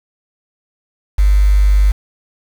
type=tone with quantisation; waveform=sine; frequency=49.9 Hz; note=G1; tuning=32 cents sharp; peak=-7 dBFS; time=1.18-1.92 s; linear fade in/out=10 ms; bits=5; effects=none